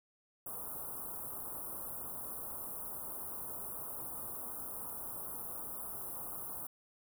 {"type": "band-stop noise", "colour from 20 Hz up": "white", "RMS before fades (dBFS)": -43, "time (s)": [0.46, 6.67], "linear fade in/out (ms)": 5, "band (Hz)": [1300, 9700], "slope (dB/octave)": 48, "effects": []}